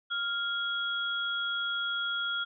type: tone pair together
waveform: sine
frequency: 1396.9 / 3322 Hz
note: F6 / G#7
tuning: 0 / 0 cents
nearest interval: octave + minor third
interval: 1500 cents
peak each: -31 / -33 dBFS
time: 0.1-2.45 s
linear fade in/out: 20 ms
effects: none

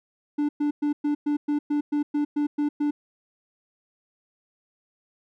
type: tone bursts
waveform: triangle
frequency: 293.7 Hz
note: D4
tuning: in tune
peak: -19 dBFS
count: 12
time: 0.38-2.91 s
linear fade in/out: 10 ms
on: 110 ms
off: 110 ms
effects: none

